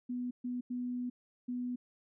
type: tone bursts at uneven times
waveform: sine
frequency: 246.9 Hz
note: B3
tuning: in tune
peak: -34 dBFS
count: 4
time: 0.09-0.31 / 0.44-0.61 / 0.7-1.1 / 1.48-1.76 s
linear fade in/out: 10 ms
effects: none